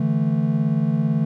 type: chord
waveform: triangle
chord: D suspended second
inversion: none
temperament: equal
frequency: 146.83 / 164.81 / 220 Hz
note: D3 / E3 / A3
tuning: 0 / 0 / 0 cents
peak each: -20 dBFS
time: 0-1.25 s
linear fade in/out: 5 ms
effects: none